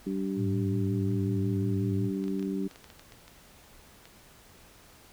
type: harmonic tone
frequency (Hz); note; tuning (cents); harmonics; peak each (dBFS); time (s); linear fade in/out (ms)
96.7; G2; -23; 2 / 3 / 4; -31 / -33 / -36; 0.06-2.68; 10
type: tone with vibrato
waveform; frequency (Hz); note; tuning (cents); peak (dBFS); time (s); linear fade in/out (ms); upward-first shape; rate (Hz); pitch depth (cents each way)
sine; 106.6; G#2; +46; -28; 0.36-2.11; 50; sine; 5.5; 110
type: clicks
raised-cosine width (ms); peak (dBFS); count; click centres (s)
0.2; -31; 12; 2.24 / 2.281 / 2.395 / 2.427 / 2.712 / 2.759 / 2.843 / 2.902 / 2.995 / 3.122 / 3.28 / 4.055
effects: pink hiss -55 dBFS RMS until 5.12 s